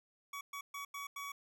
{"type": "tone bursts at uneven times", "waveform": "25% pulse", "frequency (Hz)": 1130, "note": "C#6", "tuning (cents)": 33, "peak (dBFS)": -38, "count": 5, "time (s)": [[0.33, 0.41], [0.53, 0.61], [0.74, 0.85], [0.94, 1.07], [1.16, 1.32]], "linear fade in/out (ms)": 5, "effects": []}